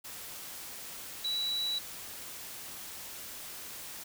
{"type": "tone in noise", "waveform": "sine", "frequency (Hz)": 3925, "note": "B7", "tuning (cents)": -11, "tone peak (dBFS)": -30, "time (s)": [1.24, 1.79], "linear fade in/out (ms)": 10, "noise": "white", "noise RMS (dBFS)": -44, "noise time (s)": [0.04, 4.04], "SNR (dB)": 11, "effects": []}